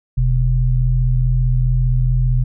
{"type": "tone pair together", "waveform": "sine", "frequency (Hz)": [41.15, 125.9], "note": ["E1", "B2"], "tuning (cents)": [-2, 34], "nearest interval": "octave + perfect fifth", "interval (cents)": 1936, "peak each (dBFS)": -15, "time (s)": [0.17, 2.44], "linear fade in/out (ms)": 10, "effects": []}